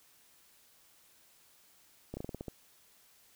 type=slowing click train; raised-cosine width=2 ms; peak=-26 dBFS; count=8; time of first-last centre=2.14-2.482 s; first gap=30 ms; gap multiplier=1.16; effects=white hiss -64 dBFS RMS until 3.35 s